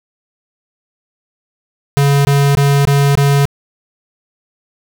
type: tone bursts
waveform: square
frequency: 141 Hz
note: C#3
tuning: 30 cents sharp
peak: -9 dBFS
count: 5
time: 1.97-3.454 s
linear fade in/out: 0 ms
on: 280 ms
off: 21 ms
effects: none